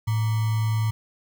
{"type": "tone with sample-and-hold", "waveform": "sine", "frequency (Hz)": 110, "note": "A2", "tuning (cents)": 0, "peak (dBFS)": -20, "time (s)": [0.07, 0.91], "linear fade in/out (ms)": 10, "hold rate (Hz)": 1050, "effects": []}